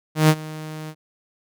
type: tone with ADSR envelope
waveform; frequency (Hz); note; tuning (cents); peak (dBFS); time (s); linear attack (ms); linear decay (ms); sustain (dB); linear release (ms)
sawtooth; 155.56; D#3; 0; -6; 0.15-0.95; 140; 57; -21; 63
effects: none